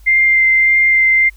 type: tone with vibrato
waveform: sine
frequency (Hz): 2093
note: C7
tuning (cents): 0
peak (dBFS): -8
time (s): 0.06-1.3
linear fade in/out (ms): 20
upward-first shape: sine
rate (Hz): 1.7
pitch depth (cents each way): 10
effects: added 50 Hz sine -38 dBFS peak until 1.36 s + white hiss -53 dBFS RMS until 1.36 s